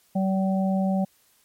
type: harmonic tone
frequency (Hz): 191.2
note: G3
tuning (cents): -43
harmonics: 1 / 3 / 4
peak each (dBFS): -21 / -30 / -31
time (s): 0.15-1.05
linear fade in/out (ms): 10
effects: white hiss -62 dBFS RMS until 1.44 s + MP3 64 kbps